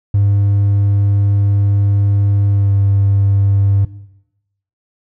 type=tone with pitch glide; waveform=triangle; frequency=100.7 to 99.37 Hz; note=G2 to G2; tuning=+47 to +24 cents; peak=-6 dBFS; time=0.14-3.85 s; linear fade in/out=5 ms; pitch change=-23 cents; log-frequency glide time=2.48-2.73 s; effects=noise-tail reverb RT60 0.9 s tail -20 dB re dry + tanh soft clip ceiling -4 dBFS